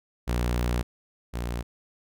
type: tone pair in turn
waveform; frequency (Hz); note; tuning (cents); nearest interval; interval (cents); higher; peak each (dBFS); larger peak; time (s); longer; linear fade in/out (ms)
sawtooth; 60.1 / 59.38; B1 / A#1; -46 / +33; unison; 21; first; -20 / -25; first; 0.27-0.83 / 1.33-1.63; first; 20
effects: none